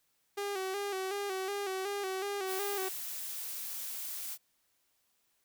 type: tone with vibrato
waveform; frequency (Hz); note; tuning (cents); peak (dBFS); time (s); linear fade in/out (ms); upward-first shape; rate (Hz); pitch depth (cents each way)
sawtooth; 391.1; G4; -4; -30; 0.37-2.89; 10; square; 2.7; 57
type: noise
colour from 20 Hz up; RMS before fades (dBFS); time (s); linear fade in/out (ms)
blue; -40; 2.46-4.38; 50
effects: white hiss -75 dBFS RMS until 5.44 s